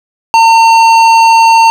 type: tone with hard clipping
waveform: sine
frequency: 908 Hz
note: A#5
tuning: 46 cents flat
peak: -4 dBFS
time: 0.34-1.7 s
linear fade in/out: 0 ms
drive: 12 dB
effects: none